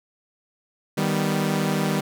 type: chord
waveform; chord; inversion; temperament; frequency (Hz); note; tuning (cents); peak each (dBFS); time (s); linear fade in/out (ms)
sawtooth; Eb augmented; none; equal; 155.56 / 196 / 246.9; Eb3 / G3 / B3; 0 / 0 / 0; -21 / -20 / -25; 0.97-2.01; 10
effects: none